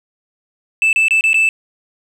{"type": "tone with dropouts", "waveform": "sine", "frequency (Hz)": 2637, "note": "E7", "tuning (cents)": 0, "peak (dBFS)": -7, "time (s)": [0.82, 1.49], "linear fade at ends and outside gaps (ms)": 1, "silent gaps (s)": [[0.929, 0.96], [1.083, 1.108], [1.209, 1.239], [1.332, 1.343]], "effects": ["tanh soft clip ceiling -9 dBFS", "7-bit"]}